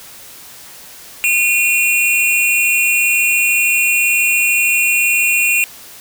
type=tone pair together; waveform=square; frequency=2446 / 2733 Hz; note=D#7 / F7; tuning=-30 / -38 cents; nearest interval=major second; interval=192 cents; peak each=-15 dBFS; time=1.24-5.64 s; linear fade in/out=0 ms; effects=white hiss -37 dBFS RMS until 6 s